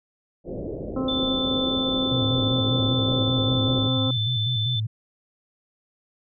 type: low-pass noise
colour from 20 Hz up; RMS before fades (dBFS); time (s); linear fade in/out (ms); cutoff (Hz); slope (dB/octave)
white; -32; 0.44-3.91; 50; 570; 48
type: harmonic tone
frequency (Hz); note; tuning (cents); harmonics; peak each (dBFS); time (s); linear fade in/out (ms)
261.6; C4; 0; 1 / 2 / 3 / 4 / 5; -25 / -30 / -40 / -39 / -38; 0.96-4.11; 5
type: tone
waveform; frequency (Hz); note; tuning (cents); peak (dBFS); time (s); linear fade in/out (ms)
sine; 3531; A7; +5; -25; 1.08-4.8; 5
type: tone with vibrato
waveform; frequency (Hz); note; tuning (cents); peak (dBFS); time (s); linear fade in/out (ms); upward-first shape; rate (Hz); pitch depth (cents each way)
sine; 116.54; A#2; 0; -23; 2.11-4.87; 10; square; 5.1; 120
effects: none